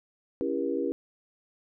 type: chord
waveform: sine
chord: C# diminished seventh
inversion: none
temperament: just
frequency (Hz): 277.2 / 332.6 / 399.1 / 479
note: C#4 / E4 / G4 / Bb4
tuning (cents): 0 / +16 / +31 / +47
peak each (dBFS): -32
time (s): 0.41-0.92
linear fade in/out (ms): 0
effects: none